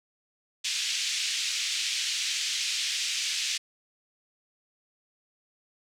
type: band-pass noise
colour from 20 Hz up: pink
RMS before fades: -30 dBFS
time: 0.64-3.58 s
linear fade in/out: 10 ms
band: 2500 to 7100 Hz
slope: 24 dB/octave
effects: none